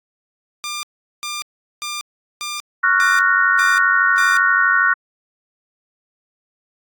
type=tone bursts; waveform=10% pulse; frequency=1196 Hz; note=D6; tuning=31 cents sharp; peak=-16 dBFS; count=7; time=0.64-4.37 s; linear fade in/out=0 ms; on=190 ms; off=400 ms
type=chord; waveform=sine; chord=Gb major seventh; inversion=second; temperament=just; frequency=1110 / 1387.5 / 1480 / 1850 Hz; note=Db6 / F6 / Gb6 / Bb6; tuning=+2 / -12 / 0 / -14 cents; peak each=-20 / -19 / -15 / -19 dBFS; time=2.83-4.94 s; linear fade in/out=10 ms
effects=AAC 64 kbps